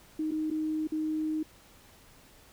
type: tone with dropouts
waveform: sine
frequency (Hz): 311.3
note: D#4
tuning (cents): +1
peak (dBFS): -28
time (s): 0.19-1.43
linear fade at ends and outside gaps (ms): 5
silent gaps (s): 0.31-0.317 / 0.503-0.511 / 0.873-0.92
effects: pink hiss -57 dBFS RMS until 2.52 s